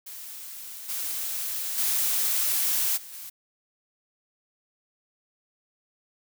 blue noise with level steps, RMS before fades -40 / -31 / -25 / -43 / -40 dBFS, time 0.06-3.3 s, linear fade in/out 10 ms, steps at 0.88 / 1.77 / 2.96 / 3.12 s, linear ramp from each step 20 ms, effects none

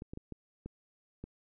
clicks, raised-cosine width 3 ms, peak -29 dBFS, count 6, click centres 0.021 / 0.135 / 0.174 / 0.323 / 0.66 / 1.24 s, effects none

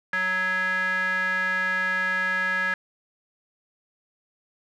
square tone with band-pass filter, 185.3 Hz, F#3, 3 cents sharp, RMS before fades -25 dBFS, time 0.13-2.74 s, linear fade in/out 2 ms, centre 1700 Hz, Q 7.1, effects none

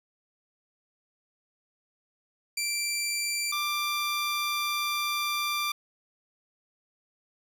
15% pulse tone pair in turn, 2349 / 1182.7 Hz, D7 / D6, 0 / +12 cents, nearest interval octave, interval 1188 cents, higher first, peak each -21 dBFS, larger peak neither, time 2.57-3.52 / 3.52-5.72 s, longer second, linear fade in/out 5 ms, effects none

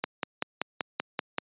click train, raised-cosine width 0.3 ms, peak -11 dBFS, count 8, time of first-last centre 0.04-1.384 s, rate 5.21 Hz, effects high-pass 200 Hz 12 dB/octave + resampled to 8000 Hz

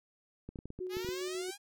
clicks, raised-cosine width 3 ms, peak -30 dBFS, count 9, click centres 0.49 / 0.558 / 0.589 / 0.656 / 0.704 / 0.79 / 0.969 / 1.047 / 1.089 s
sine tone with tremolo, 367.8 Hz, F#4, 10 cents flat, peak -35 dBFS, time 0.8-1.51 s, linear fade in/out 10 ms, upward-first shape square, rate 7.3 Hz, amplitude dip 25%
5% pulse exponential sweep, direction up, 401.7 to 830.6 Hz, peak -30 dBFS, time 0.89-1.58 s, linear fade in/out 50 ms
effects none

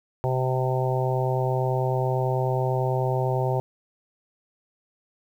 harmonic tone, 129.1 Hz, C3, 23 cents flat, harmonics 1 / 3 / 4 / 5 / 6 / 7, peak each -24 / -29 / -30 / -31 / -32 / -32 dBFS, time 0.24-3.6 s, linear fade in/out 0 ms, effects 9-bit

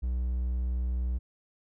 triangle tone, 61.74 Hz, B1, in tune, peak -25 dBFS, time 0.02-1.19 s, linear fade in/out 20 ms, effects none

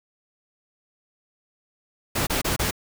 pink noise bursts, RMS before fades -24 dBFS, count 4, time 2.15-2.711 s, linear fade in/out 10 ms, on 120 ms, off 27 ms, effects none

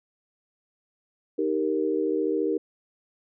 sine chord, Eb major, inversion none, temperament equal, 311.1 / 392 / 466.2 Hz, Eb4 / G4 / Bb4, 0 / 0 / 0 cents, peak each -27 dBFS, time 1.38-2.58 s, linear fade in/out 10 ms, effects none

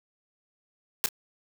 white noise with echo, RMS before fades -24 dBFS, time 1.04-1.06 s, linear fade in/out 0 ms, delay 28 ms, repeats 1, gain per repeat -14 dB, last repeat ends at 1.088 s, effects none

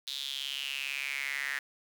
square tone with high-pass filter sweep, 68.9 Hz, C#2, 10 cents flat, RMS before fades -36 dBFS, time 0.07-1.59 s, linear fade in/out 5 ms, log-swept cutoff 3800 to 1800 Hz, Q 6.8, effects 9-bit

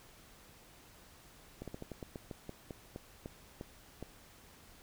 slowing click train, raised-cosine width 2 ms, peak -29 dBFS, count 14, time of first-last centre 1.62-4.026 s, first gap 57 ms, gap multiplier 1.18, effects pink hiss -59 dBFS RMS until 4.82 s

